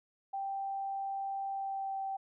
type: tone with pitch glide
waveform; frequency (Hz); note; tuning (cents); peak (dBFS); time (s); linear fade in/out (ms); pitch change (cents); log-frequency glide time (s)
sine; 784 to 777.2; G5 to G5; 0 to -15; -34; 0.33-2.17; 10; -15; 1.49-2
effects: none